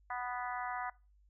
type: harmonic tone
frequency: 246.9 Hz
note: B3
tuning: in tune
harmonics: 3 / 4 / 5 / 6 / 7 / 8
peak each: -40 / -42 / -44 / -46 / -47 / -48 dBFS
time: 0.1-0.9 s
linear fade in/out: 5 ms
effects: noise-tail reverb RT60 0.3 s tail -22 dB re dry + added 50 Hz sine -63 dBFS peak until 1.29 s